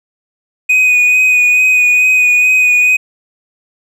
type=tone with vibrato; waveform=triangle; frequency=2489 Hz; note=D#7; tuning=in tune; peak=-5 dBFS; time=0.69-2.97 s; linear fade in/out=10 ms; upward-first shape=sine; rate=2.3 Hz; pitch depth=19 cents each way; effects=none